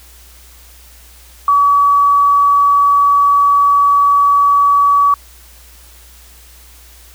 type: tone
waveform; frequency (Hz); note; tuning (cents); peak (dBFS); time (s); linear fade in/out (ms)
sine; 1139; C#6; +47; -7; 1.48-5.14; 2
effects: added 60 Hz sine -41 dBFS peak until 7.14 s + white hiss -43 dBFS RMS until 7.14 s